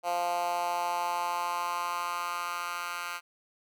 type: tone with high-pass filter sweep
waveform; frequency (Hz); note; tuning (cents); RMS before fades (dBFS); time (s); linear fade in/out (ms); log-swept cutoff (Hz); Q
10% pulse; 174.61; F3; 0; -32; 0.03-3.21; 50; 670 to 1500; 3.3
effects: none